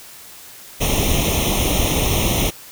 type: noise with comb filter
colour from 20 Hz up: pink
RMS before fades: -18 dBFS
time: 0.8-2.51 s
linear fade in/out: 20 ms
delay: 0.32 ms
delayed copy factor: +0.9
effects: white hiss -40 dBFS RMS until 2.71 s